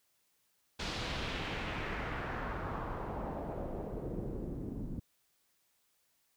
pink noise with low-pass filter sweep, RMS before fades -39 dBFS, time 0.79-5 s, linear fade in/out 10 ms, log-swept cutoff 4700 to 240 Hz, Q 1.6, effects white hiss -75 dBFS RMS until 6.36 s

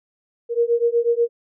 sine beating tone pair, 466.2 / 474.4 Hz, A#4 / A#4, 0 / +30 cents, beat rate 8.2 Hz, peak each -19 dBFS, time 0.49-1.29 s, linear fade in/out 50 ms, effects none

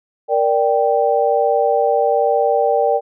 sine chord, G minor, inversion first, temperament equal, 466.2 / 587.3 / 784 Hz, Bb4 / D5 / G5, 0 / 0 / 0 cents, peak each -17 dBFS, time 0.28-3.01 s, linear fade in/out 50 ms, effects none

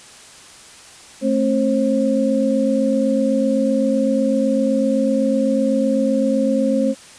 sine tone cluster, 219.8 / 267.7 / 534 Hz, A3 / C4 / C5, -2 / +40 / +35 cents, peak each -19 dBFS, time 1.21-6.95 s, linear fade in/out 50 ms, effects white hiss -42 dBFS RMS until 7.18 s + resampled to 22050 Hz

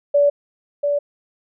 sine tone pair in turn, 575 / 577.3 Hz, D5 / D5, -37 / -30 cents, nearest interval unison, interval 7 cents, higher second, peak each -11 / -16 dBFS, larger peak first, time 0.14-0.3 / 0.83-0.99 s, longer neither, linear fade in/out 10 ms, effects none

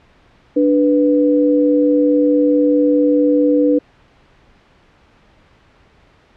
sine tone pair together, 293.7 / 493.9 Hz, D4 / B4, 0 / 0 cents, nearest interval major sixth, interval 900 cents, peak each -12 / -14 dBFS, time 0.56-3.79 s, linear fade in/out 10 ms, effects pink hiss -51 dBFS RMS until 6.36 s + low-pass 3000 Hz 12 dB/octave

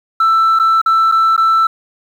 sine tone with dropouts, 1328 Hz, E6, 12 cents sharp, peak -6 dBFS, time 0.2-1.67 s, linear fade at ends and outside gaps 5 ms, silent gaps 0.59-0.597 / 0.816-0.86 / 1.116-1.121 / 1.365-1.377 s, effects tanh soft clip ceiling -7 dBFS + 7-bit

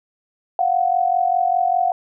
sine tone pair together, 702 / 747 Hz, F5 / F#5, +9 / +16 cents, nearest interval minor second, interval 107 cents, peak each -18 dBFS, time 0.59-1.92 s, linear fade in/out 2 ms, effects none

